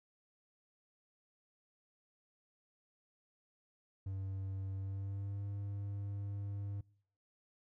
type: tone with pitch glide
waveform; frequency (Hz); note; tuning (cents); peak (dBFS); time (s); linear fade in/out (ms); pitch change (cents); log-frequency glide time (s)
triangle; 96.4 to 100.44; G2 to G2; -28 to +43; -36; 4.06-6.81; 5; +71; 4.75-5.43
effects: noise-tail reverb RT60 0.6 s tail -25 dB re dry